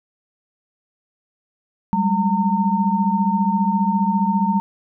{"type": "tone cluster", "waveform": "sine", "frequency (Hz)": [190.5, 205.3, 913], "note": ["G3", "G#3", "A#5"], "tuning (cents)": [-49, -20, -36], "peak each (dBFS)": -20, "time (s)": [1.93, 4.6], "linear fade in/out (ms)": 0, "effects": []}